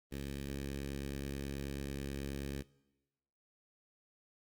10% pulse tone with notch filter, 69.3 Hz, C#2, in tune, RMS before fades -41 dBFS, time 0.11-2.63 s, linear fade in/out 20 ms, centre 1000 Hz, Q 1.2, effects noise-tail reverb RT60 1.0 s tail -21 dB re dry + Opus 24 kbps

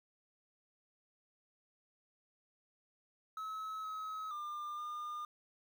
triangle tone with pitch steps, 1290 / 1280 / 1199 / 1210 Hz, E6 / D#6 / D6 / D#6, -38 / +49 / +36 / -49 cents, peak -38 dBFS, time 3.37-5.25 s, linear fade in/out 2 ms, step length 470 ms, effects 11-bit

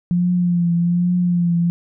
sine tone with vibrato, 174.61 Hz, F3, in tune, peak -14 dBFS, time 0.11-1.7 s, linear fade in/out 0 ms, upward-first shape triangle, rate 1.2 Hz, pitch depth 45 cents each way, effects none

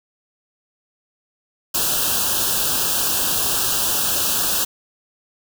white band-stop noise, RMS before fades -20 dBFS, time 1.74-4.65 s, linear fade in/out 10 ms, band 1700 to 2600 Hz, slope 96 dB/octave, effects none

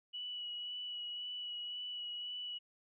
sine tone with vibrato, 2939 Hz, F#7, 12 cents flat, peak -40 dBFS, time 0.13-2.59 s, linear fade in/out 20 ms, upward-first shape sine, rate 1.9 Hz, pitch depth 16 cents each way, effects none

